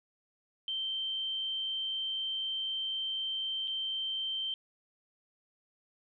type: tone with dropouts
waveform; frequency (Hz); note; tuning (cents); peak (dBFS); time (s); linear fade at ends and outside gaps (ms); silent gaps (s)
sine; 3124; G7; -7; -32; 0.68-4.54; 1; 3.675-3.679
effects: none